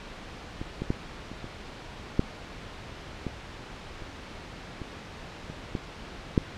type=clicks; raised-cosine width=3 ms; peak=-21 / -17 / -12 / -25 / -24 / -8 / -18 / -27 / -24 / -26 / -16 / -7 dBFS; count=12; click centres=0.615 / 0.82 / 0.904 / 1.316 / 1.443 / 2.194 / 3.267 / 4.022 / 4.817 / 5.5 / 5.752 / 6.378 s; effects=pink hiss -42 dBFS RMS until 6.57 s + low-pass 4000 Hz 12 dB/octave